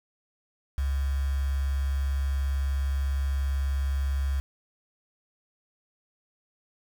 sine tone with quantisation, 68.5 Hz, C#2, 20 cents flat, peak -24 dBFS, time 0.78-4.4 s, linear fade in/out 0 ms, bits 7, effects none

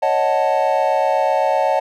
triangle chord, D# half-diminished seventh, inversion third, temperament equal, 554.4 / 622.3 / 740 / 880 Hz, C#5 / D#5 / F#5 / A5, 0 / 0 / 0 / 0 cents, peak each -18 dBFS, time 0.02-1.8 s, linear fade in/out 10 ms, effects none

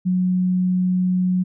sine tone, 182.8 Hz, F#3, 21 cents flat, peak -16 dBFS, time 0.05-1.44 s, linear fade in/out 20 ms, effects none

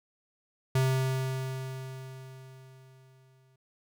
square tone with exponential decay, 131.4 Hz, C3, 8 cents sharp, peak -23 dBFS, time 0.75-3.56 s, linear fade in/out 5 ms, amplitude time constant 610 ms, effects none

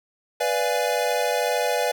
square chord, B diminished seventh, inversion none, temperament equal with one note detuned, 493.9 / 587.3 / 689.2 / 830.6 Hz, B4 / D5 / F5 / Ab5, 0 / 0 / -23 / 0 cents, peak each -26 / -27 / -28 / -29 dBFS, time 0.4-1.92 s, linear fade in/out 10 ms, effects none

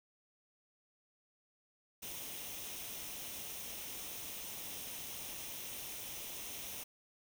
white noise with comb filter, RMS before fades -45 dBFS, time 2.02-6.84 s, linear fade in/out 10 ms, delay 0.33 ms, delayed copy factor +0.5, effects none

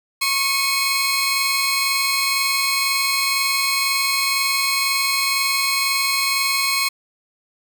sawtooth tone cluster, 1092 / 2206 / 2517 / 4171 Hz, C#6 / C#7 / D#7 / C8, -26 / -9 / +19 / -6 cents, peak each -20 / -19 / -23 / -20 dBFS, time 0.21-6.89 s, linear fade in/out 10 ms, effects none

